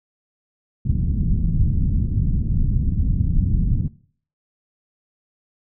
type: low-pass noise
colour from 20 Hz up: pink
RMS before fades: -19 dBFS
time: 0.85-3.88 s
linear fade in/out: 10 ms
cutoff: 190 Hz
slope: 24 dB/octave
effects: noise-tail reverb RT60 0.5 s tail -19 dB re dry